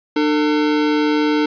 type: tone pair together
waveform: square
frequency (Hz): 300 / 449.5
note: D4 / A4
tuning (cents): +37 / +37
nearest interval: perfect fifth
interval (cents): 700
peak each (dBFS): -16 / -21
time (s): 0.16-1.46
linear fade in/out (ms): 5
effects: resampled to 11025 Hz + 8-bit